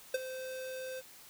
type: tone with ADSR envelope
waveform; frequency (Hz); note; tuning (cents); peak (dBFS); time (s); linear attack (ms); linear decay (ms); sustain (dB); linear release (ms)
square; 518; C5; -17; -27; 0.14-1.02; 5; 24; -13; 34
effects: white hiss -55 dBFS RMS until 1.29 s